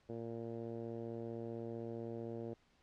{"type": "tone with low-pass filter", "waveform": "10% pulse", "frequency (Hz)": 115.6, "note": "A#2", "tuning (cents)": -14, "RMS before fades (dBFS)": -44, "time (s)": [0.09, 2.54], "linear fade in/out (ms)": 5, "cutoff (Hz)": 480, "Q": 1.5, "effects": ["pink hiss -72 dBFS RMS until 2.82 s", "low-pass 5000 Hz 12 dB/octave"]}